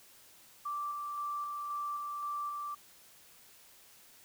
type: tone with tremolo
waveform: sine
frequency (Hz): 1170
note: D6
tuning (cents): -7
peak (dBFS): -34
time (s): 0.65-2.75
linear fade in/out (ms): 10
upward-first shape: square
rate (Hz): 1.9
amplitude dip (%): 25
effects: white hiss -59 dBFS RMS until 4.24 s